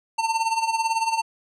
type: tone with tremolo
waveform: square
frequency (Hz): 902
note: A5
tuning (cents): +43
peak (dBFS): -19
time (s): 0.18-1.22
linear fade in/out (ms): 10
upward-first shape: sine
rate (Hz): 18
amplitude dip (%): 70
effects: resampled to 22050 Hz